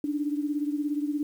sine beating tone pair, 290.6 / 307.6 Hz, D4 / D#4, -18 / -20 cents, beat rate 17 Hz, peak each -27 / -32 dBFS, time 0.04-1.23 s, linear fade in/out 2 ms, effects 9-bit

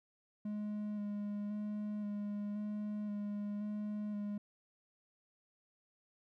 triangle tone with vibrato, 207.7 Hz, G#3, in tune, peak -35 dBFS, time 0.45-4.38 s, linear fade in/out 5 ms, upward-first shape square, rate 0.95 Hz, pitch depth 15 cents each way, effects none

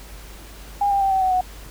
sine tone with pitch steps, 810 / 794.7 / 779.7 / 765 / 750.5 / 736.4 Hz, G#5 / G5 / G5 / G5 / F#5 / F#5, -43 / +23 / -10 / -42 / +24 / -8 cents, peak -16 dBFS, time 0.81-1.41 s, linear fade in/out 5 ms, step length 100 ms, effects added 50 Hz sine -39 dBFS peak until 1.7 s + pink hiss -43 dBFS RMS until 1.7 s

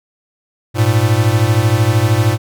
square beating tone pair, 103.83 / 116.83 Hz, G#2 / A#2, 0 / +4 cents, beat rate 13 Hz, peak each -14 dBFS, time 0.74-2.38 s, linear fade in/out 50 ms, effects none

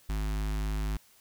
square tone with notch filter, 51.91 Hz, G#1, in tune, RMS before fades -31 dBFS, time 0.09-0.97 s, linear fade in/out 5 ms, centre 520 Hz, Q 1.4, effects white hiss -61 dBFS RMS until 1.2 s

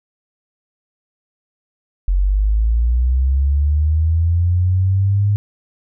sine linear sweep, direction up, 44.8 to 103.5 Hz, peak -12 dBFS, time 2.08-5.36 s, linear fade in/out 0 ms, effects none

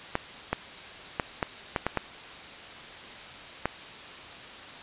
clicks, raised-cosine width 0.5 ms, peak -10 dBFS, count 8, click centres 0.154 / 0.53 / 1.198 / 1.428 / 1.762 / 1.866 / 1.973 / 3.656 s, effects white hiss -43 dBFS RMS until 4.82 s + resampled to 8000 Hz

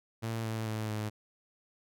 sawtooth tone with pitch steps, 113.4 / 111.26 / 109.16 / 107.1 Hz, A#2 / A2 / A2 / A2, -47 / +20 / -13 / -46 cents, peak -29 dBFS, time 0.22-1.1 s, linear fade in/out 20 ms, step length 220 ms, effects none

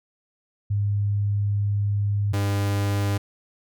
sine / 45% pulse tone pair in turn, 102 / 100.65 Hz, G#2 / G2, -31 / +46 cents, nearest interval unison, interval 23 cents, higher first, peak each -20 / -21 dBFS, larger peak first, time 0.7-2.33 / 2.33-3.18 s, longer first, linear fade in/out 10 ms, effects none

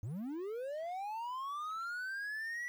triangle linear sweep, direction up, 93.2 to 1962 Hz, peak -36 dBFS, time 0.03-2.68 s, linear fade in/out 0 ms, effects 11-bit

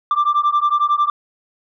sine beating tone pair, 1175 / 1186 Hz, D6 / D6, +1 / +17 cents, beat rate 11 Hz, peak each -15 dBFS, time 0.11-1.1 s, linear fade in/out 2 ms, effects tanh soft clip ceiling -10 dBFS

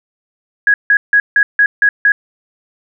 sine tone bursts, 1661.2 Hz, G#6, in tune, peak -6 dBFS, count 7, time 0.67-2.12 s, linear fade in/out 2 ms, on 70 ms, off 160 ms, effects none

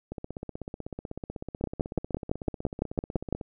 two click trains, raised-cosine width 2 ms, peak -12 / -22 dBFS, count 11 / 54, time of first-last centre 1.64-3.326 / 0.12-3.412 s, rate 5.93 / 16.1 Hz, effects none

